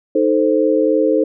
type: chord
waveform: sine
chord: A diminished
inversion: second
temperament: equal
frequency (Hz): 311.1 / 440 / 523.3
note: Eb4 / A4 / C5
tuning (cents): 0 / 0 / 0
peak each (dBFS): -16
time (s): 0.15-1.24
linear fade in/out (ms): 5
effects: none